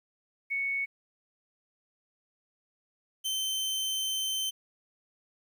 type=tone pair in turn; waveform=sine / sawtooth; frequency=2217 / 3092 Hz; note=C#7 / G7; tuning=0 / -24 cents; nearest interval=tritone; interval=576 cents; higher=second; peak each=-28 / -26 dBFS; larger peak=second; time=0.5-0.86 / 3.24-4.51 s; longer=second; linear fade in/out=20 ms; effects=11-bit